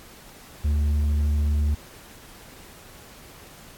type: tone with tanh clipping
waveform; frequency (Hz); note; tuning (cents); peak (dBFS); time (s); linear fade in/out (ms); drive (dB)
sine; 74; D2; +14; -20; 0.64-1.75; 10; 5
effects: pink hiss -47 dBFS RMS until 3.77 s + AAC 64 kbps